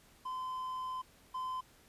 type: tone pair in turn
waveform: triangle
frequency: 1026 / 1026 Hz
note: C6 / C6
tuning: -34 / -34 cents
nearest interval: unison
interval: 0 cents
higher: neither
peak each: -35 / -34 dBFS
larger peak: second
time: 0.25-1.02 / 1.34-1.61 s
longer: first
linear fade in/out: 10 ms
effects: pink hiss -63 dBFS RMS until 1.88 s + resampled to 32000 Hz